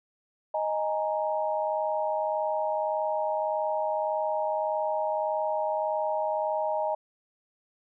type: chord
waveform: sine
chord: D# suspended fourth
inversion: none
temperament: equal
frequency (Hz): 622.3 / 830.6 / 932.3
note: D#5 / G#5 / A#5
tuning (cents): 0 / 0 / 0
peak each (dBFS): -28 / -31 / -32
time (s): 0.54-6.95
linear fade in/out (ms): 5
effects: none